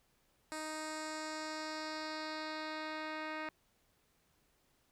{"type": "tone with low-pass filter sweep", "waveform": "10% pulse", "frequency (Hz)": 311.1, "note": "D#4", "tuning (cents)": 0, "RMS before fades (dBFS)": -42, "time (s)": [0.52, 3.49], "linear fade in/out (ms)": 0, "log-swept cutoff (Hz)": [9100, 2800], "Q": 2, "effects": ["pink hiss -74 dBFS RMS until 4.91 s"]}